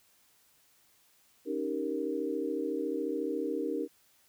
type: chord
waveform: sine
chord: Eb dominant seventh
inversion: third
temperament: equal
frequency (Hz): 277.2 / 311.1 / 392 / 466.2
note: Db4 / Eb4 / G4 / Bb4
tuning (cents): 0 / 0 / 0 / 0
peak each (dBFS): -37 / -35 / -37 / -35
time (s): 1.45-3.88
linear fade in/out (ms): 50
effects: white hiss -66 dBFS RMS until 4.28 s